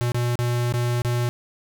square tone with dropouts, 120.9 Hz, B2, 36 cents flat, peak -21 dBFS, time 0.01-1.29 s, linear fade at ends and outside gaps 0 ms, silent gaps 0.119-0.145 / 0.355-0.39 / 0.724-0.739 / 1.019-1.048 s, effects none

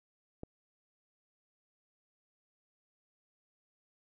click, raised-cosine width 2 ms, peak -28 dBFS, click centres 0.434 s, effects none

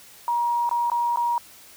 sine tone with dropouts, 950 Hz, A#5, 33 cents sharp, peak -20 dBFS, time 0.28-1.38 s, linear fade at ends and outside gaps 1 ms, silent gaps 0.692-0.712 / 0.9-0.917 / 1.16-1.172 s, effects white hiss -48 dBFS RMS until 1.76 s

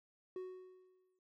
triangle tone with exponential decay, 370 Hz, F#4, in tune, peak -38 dBFS, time 0.36-1.19 s, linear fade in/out 2 ms, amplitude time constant 180 ms, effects none

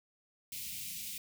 white band-stop noise, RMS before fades -42 dBFS, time 0.52-1.18 s, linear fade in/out 2 ms, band 240 to 2200 Hz, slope 48 dB/octave, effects none

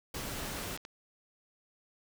pink noise, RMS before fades -39 dBFS, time 0.14-0.77 s, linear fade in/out 5 ms
clicks, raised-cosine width 0.2 ms, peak -27 dBFS, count 4, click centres 0.589 / 0.638 / 0.775 / 0.851 s
effects none

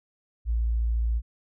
sine tone, 57.1 Hz, A#1, 35 cents flat, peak -22 dBFS, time 0.45-1.22 s, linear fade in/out 50 ms, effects none

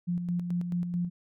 sine tone with tremolo, 175.3 Hz, F3, 7 cents sharp, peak -26 dBFS, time 0.07-1.1 s, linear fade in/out 20 ms, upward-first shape square, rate 4.6 Hz, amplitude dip 45%, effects none

